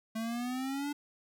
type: exponential sweep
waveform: square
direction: up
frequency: 220 to 293.7 Hz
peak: -34 dBFS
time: 0.15-0.93 s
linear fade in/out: 10 ms
effects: none